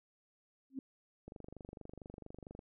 sine tone with exponential growth, 266.7 Hz, C4, 33 cents sharp, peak -34 dBFS, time 0.7-0.79 s, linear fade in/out 2 ms, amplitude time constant 19 ms
click train, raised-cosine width 2 ms, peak -35 dBFS, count 33, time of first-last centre 1.28-2.591 s, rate 24.4 Hz
effects none

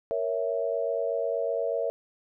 sine chord, A# diminished, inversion none, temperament equal, 466.2 / 554.4 / 659.3 Hz, A#4 / C#5 / E5, 0 / 0 / 0 cents, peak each -30 dBFS, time 0.11-1.9 s, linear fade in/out 0 ms, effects none

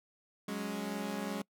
sawtooth chord, F# suspended second, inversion none, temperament equal, 185 / 207.7 / 277.2 Hz, F#3 / G#3 / C#4, 0 / 0 / 0 cents, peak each -38 / -34 / -38 dBFS, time 0.48-1.42 s, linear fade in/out 5 ms, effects noise-tail reverb RT60 0.1 s tail -25 dB re dry

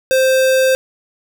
square tone, 523.3 Hz, C5, in tune, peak -11 dBFS, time 0.11-0.75 s, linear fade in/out 0 ms, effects none

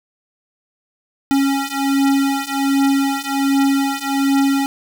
square beating tone pair, 274.4 / 275.7 Hz, C#4 / C#4, -17 / -9 cents, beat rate 1.3 Hz, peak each -19 / -18 dBFS, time 1.31-4.66 s, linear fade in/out 0 ms, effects none

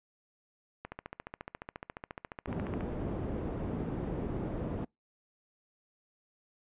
click train, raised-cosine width 0.5 ms, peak -25 dBFS, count 29, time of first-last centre 0.85-2.808 s, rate 14.3 Hz
white low-pass noise, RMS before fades -36 dBFS, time 2.47-4.85 s, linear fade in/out 10 ms, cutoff 330 Hz, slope 12 dB/octave
effects noise-tail reverb RT60 0.2 s tail -26 dB re dry + resampled to 8000 Hz

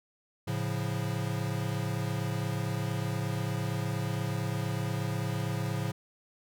square chord, A augmented, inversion none, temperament equal, 110 / 138.59 / 174.61 Hz, A2 / C#3 / E#3, 0 / 0 / 0 cents, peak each -34 / -35 / -37 dBFS, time 0.47-5.92 s, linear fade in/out 10 ms, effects none

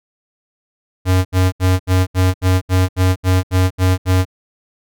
square tone bursts, 92.5 Hz, F#2, in tune, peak -11 dBFS, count 12, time 1.05-4.253 s, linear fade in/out 50 ms, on 200 ms, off 73 ms, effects none

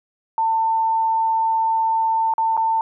sine tone with dropouts, 896 Hz, A5, 31 cents sharp, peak -16 dBFS, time 0.38-2.81 s, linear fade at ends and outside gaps 1 ms, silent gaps 2.338-2.381 / 2.568-2.575 s, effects none

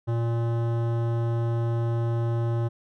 sine tone with hard clipping, 116.54 Hz, A#2, in tune, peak -25 dBFS, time 0.07-2.69 s, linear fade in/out 20 ms, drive 16 dB, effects none

